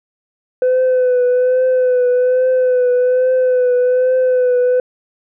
sine tone with vibrato, 504 Hz, B4, 35 cents sharp, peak -8 dBFS, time 0.62-4.8 s, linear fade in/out 2 ms, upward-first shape triangle, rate 1.2 Hz, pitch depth 38 cents each way, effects tanh soft clip ceiling -9 dBFS

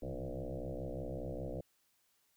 sine tone with frequency modulation, 231.2 Hz, A#3, 14 cents flat, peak -38 dBFS, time 0.02-1.61 s, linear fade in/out 5 ms, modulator 65.1 Hz, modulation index 5.9, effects white hiss -75 dBFS RMS until 2.36 s

